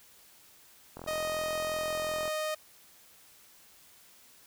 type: click train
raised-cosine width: 1 ms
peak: -28 dBFS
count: 57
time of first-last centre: 0.97-2.278 s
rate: 42.8 Hz
type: tone with pitch glide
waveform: sawtooth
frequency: 622.3 to 618.7 Hz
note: D#5 to D#5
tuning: 0 to -10 cents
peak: -27 dBFS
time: 1.07-2.55 s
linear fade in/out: 10 ms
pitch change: -10 cents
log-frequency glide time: 1.7-2.16 s
effects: white hiss -58 dBFS RMS until 4.46 s